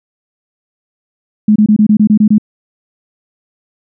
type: tone bursts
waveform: sine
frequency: 212.1 Hz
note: G#3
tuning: 37 cents sharp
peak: -4 dBFS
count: 9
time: 1.48-2.382 s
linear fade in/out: 5 ms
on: 78 ms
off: 25 ms
effects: none